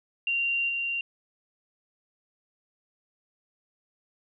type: tone with level steps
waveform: sine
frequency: 2768 Hz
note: F7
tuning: 16 cents flat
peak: -24 / -27 dBFS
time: 0.27-1.01 s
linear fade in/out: 2 ms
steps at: 0.68 s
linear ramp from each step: 20 ms
effects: none